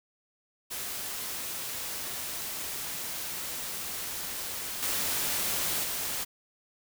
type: noise with level steps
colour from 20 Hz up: white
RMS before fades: -36 / -30 / -33 dBFS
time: 0.7-6.25 s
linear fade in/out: 20 ms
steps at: 4.82 / 5.83 s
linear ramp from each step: 10 ms
effects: none